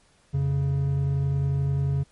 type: tone pair together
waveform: triangle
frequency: 87.31 / 138.59 Hz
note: F2 / C#3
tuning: 0 / 0 cents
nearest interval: minor sixth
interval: 800 cents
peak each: -27 / -20 dBFS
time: 0.33-2.04 s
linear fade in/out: 20 ms
effects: pink hiss -61 dBFS RMS until 2.11 s + MP3 48 kbps

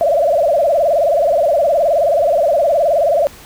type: tone with vibrato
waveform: sine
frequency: 620 Hz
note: D#5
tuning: 6 cents flat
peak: -10 dBFS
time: 0.01-3.27 s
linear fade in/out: 0 ms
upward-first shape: sine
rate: 19 Hz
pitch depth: 190 cents each way
effects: pink hiss -39 dBFS RMS until 3.45 s

